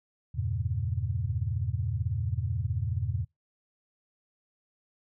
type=chord; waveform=sine; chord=E diminished seventh; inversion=none; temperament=equal; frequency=82.41 / 98 / 116.54 / 138.59 Hz; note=E2 / G2 / Bb2 / Db3; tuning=0 / 0 / 0 / 0 cents; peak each=-33 / -32 / -32 / -37 dBFS; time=0.34-3.25 s; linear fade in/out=20 ms; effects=noise-tail reverb RT60 0.2 s tail -26 dB re dry